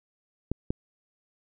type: clicks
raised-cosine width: 3 ms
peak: -14 dBFS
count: 2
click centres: 0.516 / 0.705 s
effects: none

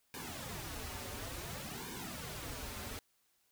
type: noise with flanger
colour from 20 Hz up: pink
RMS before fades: -44 dBFS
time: 0.14-2.99 s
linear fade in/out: 0 ms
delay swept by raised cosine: 1.5 to 6.2 ms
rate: 0.57 Hz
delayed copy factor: -0.9
effects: white hiss -75 dBFS RMS until 3.51 s

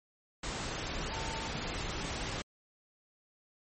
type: tone in noise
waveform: sine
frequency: 896 Hz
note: A5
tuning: 31 cents sharp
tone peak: -42 dBFS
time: 1.11-1.48 s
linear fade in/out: 5 ms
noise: pink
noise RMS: -37 dBFS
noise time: 0.43-2.42 s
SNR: -8 dB
effects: MP3 32 kbps

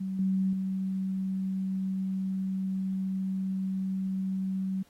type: tone with level steps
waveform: sine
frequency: 190.2 Hz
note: F#3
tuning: 48 cents sharp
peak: -30 / -24 / -28 dBFS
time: 0-4.83 s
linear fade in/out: 10 ms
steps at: 0.19 / 0.53 s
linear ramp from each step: 2 ms
effects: pink hiss -64 dBFS RMS until 4.89 s + AAC 48 kbps

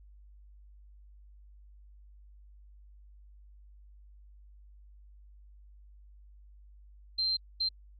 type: tone bursts at uneven times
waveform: sine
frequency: 4140 Hz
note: C8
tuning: 19 cents flat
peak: -27 dBFS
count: 2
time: 7.18-7.37 / 7.6-7.69 s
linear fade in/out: 10 ms
effects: added 50 Hz sine -52 dBFS peak until 7.99 s + AAC 32 kbps

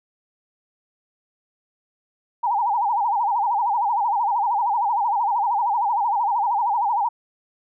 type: tone with vibrato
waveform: sine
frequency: 880 Hz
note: A5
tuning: in tune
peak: -18 dBFS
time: 2.43-7.09 s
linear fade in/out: 10 ms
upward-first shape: sine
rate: 13 Hz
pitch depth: 180 cents each way
effects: none

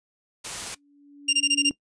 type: noise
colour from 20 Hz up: white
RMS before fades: -33 dBFS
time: 0.44-0.75 s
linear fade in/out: 10 ms
type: tone with exponential growth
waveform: sine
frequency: 286.3 Hz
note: D4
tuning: 44 cents flat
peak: -24 dBFS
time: 0.69-1.71 s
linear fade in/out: 0 ms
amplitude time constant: 220 ms
type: tone bursts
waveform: sawtooth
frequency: 2794 Hz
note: F7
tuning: in tune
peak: -14 dBFS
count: 6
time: 1.28-1.697 s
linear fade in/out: 10 ms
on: 52 ms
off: 21 ms
effects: noise-tail reverb RT60 0.1 s tail -20 dB re dry + resampled to 22050 Hz

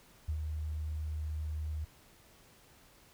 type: tone with ADSR envelope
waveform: sine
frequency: 77 Hz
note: D#2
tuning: 17 cents flat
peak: -30 dBFS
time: 0.28-1.85 s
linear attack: 10 ms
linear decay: 81 ms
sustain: -4 dB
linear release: 10 ms
effects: pink hiss -61 dBFS RMS until 3.13 s

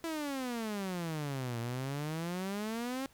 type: exponential two-way sweep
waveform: sawtooth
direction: down then up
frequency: 335.1 to 115.1 to 273.2 Hz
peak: -31 dBFS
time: 0.04-3.06 s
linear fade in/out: 0 ms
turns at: 1.59 s
effects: pink hiss -64 dBFS RMS until 3.13 s

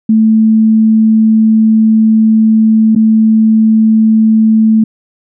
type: tone with dropouts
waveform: sine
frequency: 220 Hz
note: A3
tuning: in tune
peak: -4 dBFS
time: 0.09-4.84 s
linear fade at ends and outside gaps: 5 ms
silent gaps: 2.951-2.96 s
effects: none

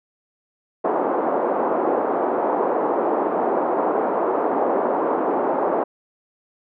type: band-pass noise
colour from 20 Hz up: pink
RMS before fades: -21 dBFS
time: 0.84-5.84 s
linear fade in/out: 10 ms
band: 320 to 1000 Hz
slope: 24 dB/octave
effects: none

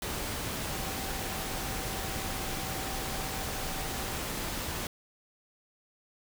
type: tone in noise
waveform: sine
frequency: 770 Hz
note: G5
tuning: 31 cents flat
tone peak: -44 dBFS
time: 0.68-4.17 s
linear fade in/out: 2 ms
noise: pink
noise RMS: -35 dBFS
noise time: 0.02-4.87 s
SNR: -12 dB
effects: none

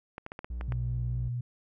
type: clicks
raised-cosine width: 0.5 ms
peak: -24 dBFS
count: 7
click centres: 0.181 / 0.264 / 0.319 / 0.391 / 0.445 / 0.611 / 0.722 s
type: tone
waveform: triangle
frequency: 59.8 Hz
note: A#1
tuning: 45 cents sharp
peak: -31 dBFS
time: 0.5-1.29 s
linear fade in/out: 5 ms
type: tone with vibrato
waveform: sine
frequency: 121.7 Hz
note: B2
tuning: 25 cents flat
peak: -30 dBFS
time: 0.68-1.41 s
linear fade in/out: 5 ms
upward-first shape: sine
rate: 4.7 Hz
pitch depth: 9 cents each way
effects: none

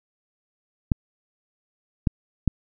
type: clicks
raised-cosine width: 5 ms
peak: -6 dBFS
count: 3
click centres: 0.918 / 2.072 / 2.477 s
effects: none

